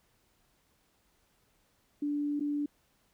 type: tone with dropouts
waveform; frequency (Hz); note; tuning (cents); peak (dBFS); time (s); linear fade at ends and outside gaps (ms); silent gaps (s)
sine; 291.5; D4; -13; -29; 2.02-2.66; 5; 2.397-2.406
effects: pink hiss -71 dBFS RMS until 3.13 s